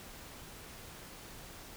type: silence
effects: pink hiss -50 dBFS RMS until 1.76 s